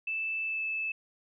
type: tone with pitch glide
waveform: sine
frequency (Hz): 2637 to 2620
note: E7 to E7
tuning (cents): 0 to -11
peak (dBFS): -30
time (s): 0.07-0.92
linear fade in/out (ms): 5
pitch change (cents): -11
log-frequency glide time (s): 0.44-0.63
effects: none